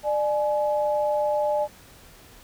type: tone pair together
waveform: sine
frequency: 597.1 / 845 Hz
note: D5 / G#5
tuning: +29 / +30 cents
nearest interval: tritone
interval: 601 cents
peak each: -22 / -26 dBFS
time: 0.03-1.68 s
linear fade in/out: 50 ms
effects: pink hiss -50 dBFS RMS until 2.43 s